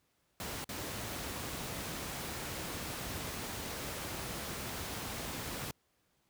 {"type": "noise with dropouts", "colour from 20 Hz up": "pink", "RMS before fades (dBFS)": -40, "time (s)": [0.4, 5.71], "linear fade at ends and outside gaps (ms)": 1, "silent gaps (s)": [0.643, 0.691], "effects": ["pink hiss -75 dBFS RMS until 6.29 s", "high-pass 60 Hz 12 dB/octave"]}